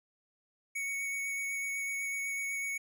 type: tone with vibrato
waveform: square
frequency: 2227 Hz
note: C#7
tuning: 7 cents sharp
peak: -34 dBFS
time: 0.75-2.78 s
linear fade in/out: 10 ms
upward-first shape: triangle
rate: 8 Hz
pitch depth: 13 cents each way
effects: 12-bit